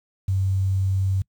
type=tone with quantisation; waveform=sine; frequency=95.7 Hz; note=G2; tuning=41 cents flat; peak=-19 dBFS; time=0.28-1.22 s; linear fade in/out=5 ms; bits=8; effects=noise-tail reverb RT60 0.1 s tail -24 dB re dry